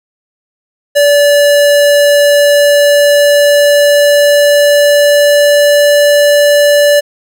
square tone with pitch glide, 578 to 581.7 Hz, D5 to D5, -28 to -17 cents, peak -5 dBFS, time 0.95-7.01 s, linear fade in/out 20 ms, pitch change +11 cents, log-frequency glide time 2.28-5.92 s, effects none

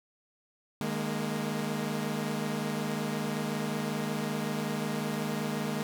sawtooth chord, D# suspended fourth, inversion none, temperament equal with one note detuned, 152.63 / 207.7 / 233.1 Hz, D#3 / G#3 / A#3, -33 / 0 / 0 cents, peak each -32 / -30 / -31 dBFS, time 0.81-5.83 s, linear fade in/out 0 ms, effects none

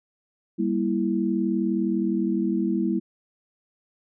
sine chord, E diminished, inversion first, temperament just, 197.78 / 237.3 / 329.6 Hz, G3 / Bb3 / E4, +16 / +31 / 0 cents, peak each -25 / -27 / -25 dBFS, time 0.58-3 s, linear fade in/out 20 ms, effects none

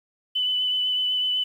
sine tone with vibrato, 3000 Hz, F#7, 23 cents sharp, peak -21 dBFS, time 0.35-1.44 s, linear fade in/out 10 ms, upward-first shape triangle, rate 8 Hz, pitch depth 19 cents each way, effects 9-bit

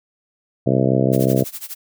harmonic tone, 65.5 Hz, C2, 2 cents sharp, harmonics 2 / 3 / 4 / 5 / 6 / 7 / 8 / 9 / 10, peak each -19 / -21 / -22 / -23 / -24 / -24 / -25 / -26 / -26 dBFS, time 0.66-1.44 s, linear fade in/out 10 ms
blue noise with tremolo, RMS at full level -29 dBFS, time 1.12-1.75 s, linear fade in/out 20 ms, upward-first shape sine, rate 12 Hz, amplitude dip 90%
effects none

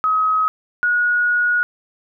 sine tone pair in turn, 1271 / 1451.8 Hz, D#6 / F#6, +36 / -33 cents, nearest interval major second, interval 231 cents, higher second, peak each -14 dBFS, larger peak neither, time 0.04-0.48 / 0.83-1.63 s, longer second, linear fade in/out 0 ms, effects none

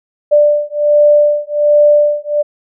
sine beating tone pair, 590 / 591.3 Hz, D5 / D5, +8 / +12 cents, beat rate 1.3 Hz, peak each -10 / -10 dBFS, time 0.31-2.43 s, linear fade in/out 20 ms, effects none

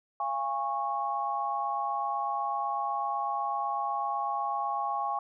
sine tone cluster, 689 / 817 / 1101 Hz, F5 / G#5 / C#6, -24 / -29 / -12 cents, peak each -37 / -31 / -32 dBFS, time 0.2-5.19 s, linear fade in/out 2 ms, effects none

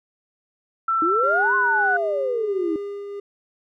sine tone with pitch glide, 1336 to 1482.4 Hz, E6 to F#6, +23 to +3 cents, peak -18 dBFS, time 0.88-1.97 s, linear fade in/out 5 ms, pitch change +180 cents, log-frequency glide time 1.21-1.47 s
sine exponential two-way sweep, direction up then down, 311.1 to 1078 to 311.1 Hz, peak -21 dBFS, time 1.02-2.76 s, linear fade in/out 2 ms, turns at 1.55 s
triangle tone with tremolo, 404.1 Hz, G#4, 47 cents flat, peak -24 dBFS, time 1.23-3.2 s, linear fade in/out 5 ms, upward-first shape triangle, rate 1.5 Hz, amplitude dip 45%
effects none

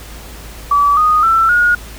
sine tone with pitch steps, 1149 / 1238.6 / 1335.2 / 1439.3 Hz, D6 / D#6 / E6 / F#6, -38 / -8 / +22 / -48 cents, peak -8 dBFS, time 0.71-1.75 s, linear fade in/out 5 ms, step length 260 ms, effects added 54 Hz sine -32 dBFS peak until 1.98 s + pink hiss -35 dBFS RMS until 1.98 s

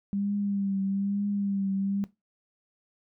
sine tone with vibrato, 198.7 Hz, G3, 24 cents sharp, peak -26 dBFS, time 0.13-2.04 s, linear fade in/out 0 ms, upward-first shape triangle, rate 1.1 Hz, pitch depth 46 cents each way, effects noise-tail reverb RT60 0.2 s tail -17 dB re dry

